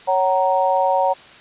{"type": "chord", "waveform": "sine", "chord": "F# major", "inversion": "second", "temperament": "equal with one note detuned", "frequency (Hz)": [554.4, 753.4, 932.3], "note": ["C#5", "F#5", "A#5"], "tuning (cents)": [0, 31, 0], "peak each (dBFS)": -19, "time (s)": [0.07, 1.14], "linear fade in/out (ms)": 20, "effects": ["white hiss -43 dBFS RMS until 1.4 s", "resampled to 8000 Hz"]}